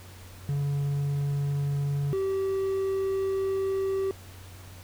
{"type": "tone pair in turn", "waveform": "triangle", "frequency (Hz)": [142, 386.4], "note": ["C#3", "G4"], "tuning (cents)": [42, -25], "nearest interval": "octave + perfect fourth", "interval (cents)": 1733, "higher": "second", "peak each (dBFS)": -23, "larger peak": "neither", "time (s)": [[0.49, 2.13], [2.13, 4.11]], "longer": "second", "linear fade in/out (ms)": 0, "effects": ["added 92 Hz sine -45 dBFS peak until 4.83 s", "pink hiss -50 dBFS RMS until 4.83 s"]}